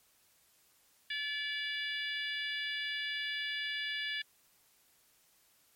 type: harmonic tone with a mistuned harmonic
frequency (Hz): 576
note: D5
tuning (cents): -34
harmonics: 3 / 4 / 5 / 6 / 7 / 8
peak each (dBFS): -38 / -42 / -42 / -40 / -51 / -50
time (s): 1.1-4.22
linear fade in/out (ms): 5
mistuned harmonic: 8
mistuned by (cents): +72
effects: white hiss -68 dBFS RMS until 5.75 s + MP3 64 kbps